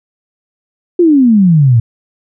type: exponential sweep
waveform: sine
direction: down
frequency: 362.6 to 110.6 Hz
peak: -4 dBFS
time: 0.99-1.8 s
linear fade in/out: 5 ms
effects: none